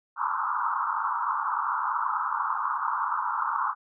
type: band-pass noise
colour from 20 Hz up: pink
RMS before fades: -28 dBFS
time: 0.16-3.75 s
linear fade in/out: 50 ms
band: 880 to 1400 Hz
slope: 96 dB/octave
effects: none